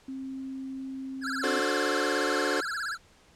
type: tone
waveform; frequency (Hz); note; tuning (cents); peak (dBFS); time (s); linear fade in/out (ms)
sine; 265.9; C4; +28; -34; 0.08-1.6; 5
type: tone with vibrato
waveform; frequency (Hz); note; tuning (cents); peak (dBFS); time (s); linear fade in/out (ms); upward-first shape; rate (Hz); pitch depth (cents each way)
square; 1500; F#6; +23; -31; 1.21-2.98; 50; sine; 17; 220
type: chord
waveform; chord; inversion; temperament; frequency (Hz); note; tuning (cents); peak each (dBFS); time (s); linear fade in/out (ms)
sawtooth; D dominant seventh; none; just; 293.7 / 367.1 / 440.5 / 528.6; D4 / F#4 / A4 / C5; 0 / -14 / +2 / +18; -28; 1.43-2.61; 10
effects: pink hiss -59 dBFS RMS until 3.35 s + low-pass 8000 Hz 12 dB/octave